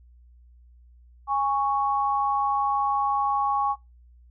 sine tone pair together, 821.9 / 1108.7 Hz, G#5 / C#6, -18 / 0 cents, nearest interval perfect fourth, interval 518 cents, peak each -24 dBFS, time 1.27-3.76 s, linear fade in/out 50 ms, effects noise-tail reverb RT60 0.2 s tail -23 dB re dry + added 60 Hz sine -50 dBFS peak until 4.3 s

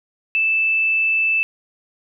sine tone, 2637 Hz, E7, in tune, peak -15 dBFS, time 0.35-1.43 s, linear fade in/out 0 ms, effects none

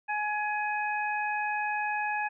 harmonic tone, 840 Hz, G#5, 19 cents sharp, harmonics 1 / 2 / 3, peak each -30 / -33 / -35 dBFS, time 0.08-2.29 s, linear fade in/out 20 ms, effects none

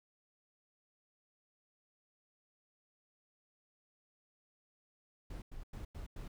brown noise bursts, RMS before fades -45 dBFS, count 5, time 5.3-6.28 s, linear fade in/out 5 ms, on 120 ms, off 95 ms, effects none

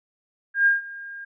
sine tone with ADSR envelope, 1613 Hz, G6, 49 cents sharp, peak -13 dBFS, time 0.54-1.25 s, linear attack 120 ms, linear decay 150 ms, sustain -21 dB, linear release 10 ms, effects none

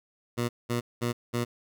15% pulse tone bursts, 120 Hz, B2, 49 cents flat, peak -20 dBFS, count 4, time 0.37-1.45 s, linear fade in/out 20 ms, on 120 ms, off 200 ms, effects none

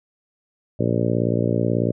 harmonic tone, 58.27 Hz, A#1, in tune, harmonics 2 / 3 / 4 / 5 / 6 / 7 / 8 / 9 / 10, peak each -23 / -25 / -26 / -27 / -28 / -28 / -29 / -30 / -30 dBFS, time 0.79-1.92 s, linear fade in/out 10 ms, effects none

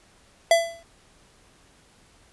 square tone with exponential decay, 670 Hz, E5, 28 cents sharp, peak -12 dBFS, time 0.51-0.83 s, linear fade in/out 2 ms, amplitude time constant 69 ms, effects pink hiss -57 dBFS RMS until 2.32 s + resampled to 24000 Hz

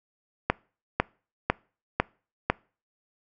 click train, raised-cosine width 0.5 ms, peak -5 dBFS, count 5, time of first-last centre 0.5-2.5 s, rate 2 Hz, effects noise-tail reverb RT60 0.4 s tail -25 dB re dry

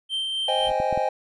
triangle tone with tremolo, 3131 Hz, G7, 3 cents flat, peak -22 dBFS, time 0.09-0.71 s, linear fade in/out 50 ms, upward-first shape sine, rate 3.8 Hz, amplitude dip 25%
triangle chord, Ab major seventh, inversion first, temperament equal, 523.3 / 622.3 / 784 / 830.6 Hz, C5 / Eb5 / G5 / Ab5, 0 / 0 / 0 / 0 cents, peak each -25 dBFS, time 0.48-1.09 s, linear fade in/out 5 ms
brown noise with exponential growth, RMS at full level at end -34 dBFS, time 0.49-0.72 s, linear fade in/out 0 ms, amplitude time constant 49 ms
clicks, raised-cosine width 3 ms, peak -20 dBFS, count 3, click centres 0.801 / 0.927 / 0.976 s
effects resampled to 24000 Hz

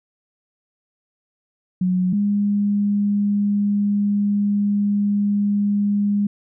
sine tone pair in turn, 183 / 204 Hz, F#3 / G#3, -19 / -31 cents, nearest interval major second, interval 188 cents, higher second, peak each -16 dBFS, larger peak neither, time 1.81-2.13 / 2.13-6.27 s, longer second, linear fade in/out 5 ms, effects none

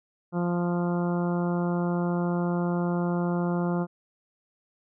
harmonic tone, 174.61 Hz, F3, in tune, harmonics 1 / 2 / 3 / 4 / 5 / 6 / 7 / 8, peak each -25 / -31 / -35 / -37 / -39 / -41 / -42 / -43 dBFS, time 0.32-3.87 s, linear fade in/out 50 ms, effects none

